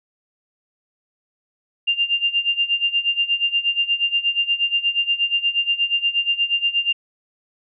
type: tone with tremolo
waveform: sine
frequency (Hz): 2794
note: F7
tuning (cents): 0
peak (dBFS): -14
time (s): 1.87-6.93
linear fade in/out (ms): 10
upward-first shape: sine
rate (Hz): 8.4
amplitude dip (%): 85
effects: none